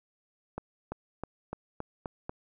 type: accelerating click train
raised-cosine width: 1 ms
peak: -21 dBFS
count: 7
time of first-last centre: 0.58-2.295 s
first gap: 340 ms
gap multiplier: 0.93
effects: none